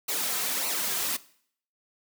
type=noise with flanger; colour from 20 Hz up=white; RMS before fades=-29 dBFS; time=0.08-1.17 s; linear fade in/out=10 ms; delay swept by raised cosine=0.58 to 3.58 ms; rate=1.7 Hz; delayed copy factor=-0.7; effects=noise-tail reverb RT60 0.6 s tail -19 dB re dry + high-pass 200 Hz 12 dB/octave